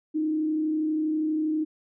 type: tone with frequency modulation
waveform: sine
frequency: 310.5 Hz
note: D#4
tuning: 3 cents flat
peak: -23 dBFS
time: 0.14-1.65 s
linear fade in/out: 20 ms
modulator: 32.4 Hz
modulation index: 0.3
effects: none